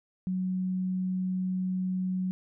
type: tone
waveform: sine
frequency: 185.2 Hz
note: F#3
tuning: 2 cents sharp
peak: -27 dBFS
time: 0.27-2.31 s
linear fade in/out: 0 ms
effects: none